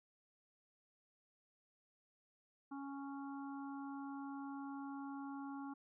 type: harmonic tone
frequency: 277.2 Hz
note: C#4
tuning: in tune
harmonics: 1 / 3 / 4 / 5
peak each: -45 / -52 / -55 / -58 dBFS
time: 2.71-5.74 s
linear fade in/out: 10 ms
effects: none